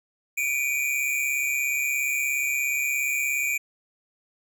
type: tone pair together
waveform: square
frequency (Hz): 2310 / 2447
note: D7 / D#7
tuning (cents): -29 / -29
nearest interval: minor second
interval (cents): 100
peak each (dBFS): -27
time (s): 0.37-3.58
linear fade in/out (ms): 10
effects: none